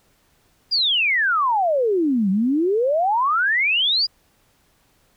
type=exponential two-way sweep; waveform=sine; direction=down then up; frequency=4978 to 184.3 to 4978 Hz; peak=-16 dBFS; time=0.71-4.07 s; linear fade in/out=20 ms; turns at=2.3 s; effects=pink hiss -61 dBFS RMS until 5.16 s